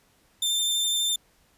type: tone with vibrato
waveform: sawtooth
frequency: 3580 Hz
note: A7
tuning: 29 cents sharp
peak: -20 dBFS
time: 0.42-1.16 s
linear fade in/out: 5 ms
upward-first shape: sine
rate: 12 Hz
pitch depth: 10 cents each way
effects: pink hiss -63 dBFS RMS until 1.57 s + resampled to 32000 Hz